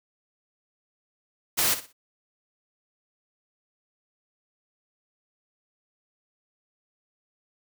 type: noise with echo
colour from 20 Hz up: white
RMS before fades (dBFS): -23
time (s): 1.57-1.75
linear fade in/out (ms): 20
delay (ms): 60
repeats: 3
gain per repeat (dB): -12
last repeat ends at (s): 1.93
effects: none